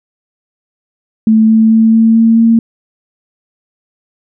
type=tone with pitch steps; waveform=sine; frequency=220 / 221.7 / 223.3 / 225 / 226.7 / 228.4 Hz; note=A3 / A3 / A3 / A3 / A#3 / A#3; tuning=0 / +13 / +26 / +39 / -48 / -35 cents; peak=-4 dBFS; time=1.27-2.59 s; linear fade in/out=2 ms; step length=220 ms; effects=none